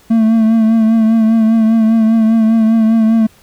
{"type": "tone with vibrato", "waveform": "triangle", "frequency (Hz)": 223.3, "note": "A3", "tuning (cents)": 26, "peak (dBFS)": -5, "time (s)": [0.1, 3.27], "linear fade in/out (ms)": 10, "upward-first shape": "triangle", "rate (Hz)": 5, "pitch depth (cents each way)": 43, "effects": ["pink hiss -47 dBFS RMS until 3.42 s"]}